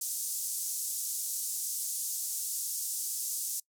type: band-pass noise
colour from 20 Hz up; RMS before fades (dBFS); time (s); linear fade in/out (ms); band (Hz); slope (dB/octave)
pink; -35; 0.01-3.6; 5; 6400 to 14000; 24
effects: noise-tail reverb RT60 0.1 s tail -23 dB re dry